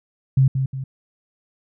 sine tone with echo, 133.2 Hz, C3, 31 cents sharp, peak -11 dBFS, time 0.37-0.48 s, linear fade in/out 5 ms, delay 180 ms, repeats 2, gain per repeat -7 dB, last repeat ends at 0.84 s, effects none

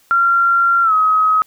sine tone with pitch glide, 1377 to 1270 Hz, F6 to D#6, -25 to +35 cents, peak -10 dBFS, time 0.11-1.42 s, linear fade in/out 0 ms, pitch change -140 cents, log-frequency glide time 0.83-0.93 s, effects white hiss -54 dBFS RMS until 1.46 s

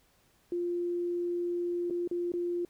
sine tone with dropouts, 349.2 Hz, F4, in tune, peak -29 dBFS, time 0.52-2.65 s, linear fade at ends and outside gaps 2 ms, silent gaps 1.9-1.907 / 2.076-2.112 / 2.319-2.337 s, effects pink hiss -67 dBFS RMS until 2.69 s

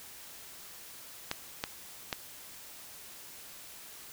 clicks, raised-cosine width 0.2 ms, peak -14 dBFS, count 3, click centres 1.314 / 1.639 / 2.128 s, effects white hiss -49 dBFS RMS until 4.12 s

